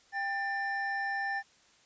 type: tone pair together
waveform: triangle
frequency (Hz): 792 / 1783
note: G5 / A6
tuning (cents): +18 / +22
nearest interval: octave + major second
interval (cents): 1404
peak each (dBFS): -33 / -31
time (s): 0.12-1.43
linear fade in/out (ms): 50
effects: white hiss -63 dBFS RMS until 1.85 s + resampled to 16000 Hz